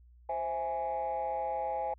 sine chord, C augmented, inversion none, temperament equal, 523.3 / 659.3 / 830.6 Hz, C5 / E5 / G#5, 0 / 0 / 0 cents, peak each -36 / -36 / -32 dBFS, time 0.29-1.94 s, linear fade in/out 5 ms, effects tanh soft clip ceiling -26 dBFS + added 60 Hz sine -55 dBFS peak until 1.98 s

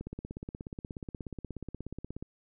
click train, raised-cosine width 3 ms, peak -26 dBFS, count 38, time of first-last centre 0.01-2.226 s, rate 16.7 Hz, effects none

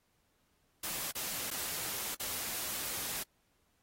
white noise with dropouts, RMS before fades -38 dBFS, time 0.83-3.23 s, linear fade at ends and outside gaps 5 ms, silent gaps 1.113-1.151 / 1.505-1.511 / 2.148-2.197 s, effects pink hiss -75 dBFS RMS until 3.82 s + AAC 48 kbps

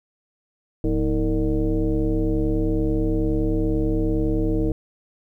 sine tone with frequency modulation, 176.8 Hz, F3, 22 cents sharp, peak -18 dBFS, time 0.84-4.72 s, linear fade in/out 2 ms, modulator 141 Hz, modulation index 2, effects 10-bit

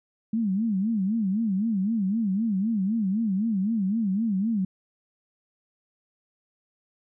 sine tone with vibrato, 207.9 Hz, G#3, 2 cents sharp, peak -22 dBFS, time 0.33-4.65 s, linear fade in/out 5 ms, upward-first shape sine, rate 3.9 Hz, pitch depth 190 cents each way, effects none

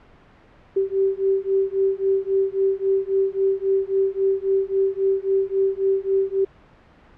sine beating tone pair, 386 / 389.7 Hz, G4 / G4, -27 / -10 cents, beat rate 3.7 Hz, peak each -21 dBFS, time 0.76-6.45 s, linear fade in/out 10 ms, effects pink hiss -51 dBFS RMS until 7.17 s + low-pass 2000 Hz 12 dB/octave

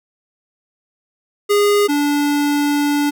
square tone pair in turn, 410.4 / 290.2 Hz, G#4 / D4, -21 / -21 cents, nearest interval tritone, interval 600 cents, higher first, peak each -12 / -15 dBFS, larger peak first, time 1.49-1.88 / 1.88-3.11 s, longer second, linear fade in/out 20 ms, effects none

